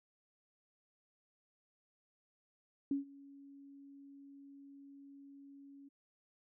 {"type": "tone with ADSR envelope", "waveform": "sine", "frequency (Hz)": 278.7, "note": "C#4", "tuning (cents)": 9, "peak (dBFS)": -30, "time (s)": [2.91, 5.89], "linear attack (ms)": 3, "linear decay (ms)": 130, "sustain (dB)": -23, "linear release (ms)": 13, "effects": []}